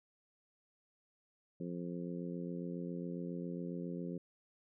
harmonic tone, 87.31 Hz, F2, in tune, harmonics 2 / 3 / 4 / 5 / 6, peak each -41 / -45 / -47 / -49 / -51 dBFS, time 1.6-4.18 s, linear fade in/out 5 ms, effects none

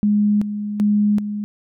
sine tone with tremolo, 207.7 Hz, G#3, in tune, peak -13 dBFS, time 0.03-1.44 s, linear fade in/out 0 ms, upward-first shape square, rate 1.3 Hz, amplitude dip 65%, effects none

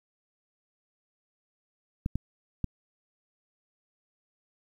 clicks, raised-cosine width 5 ms, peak -16 dBFS, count 3, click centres 2.061 / 2.156 / 2.643 s, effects 9-bit

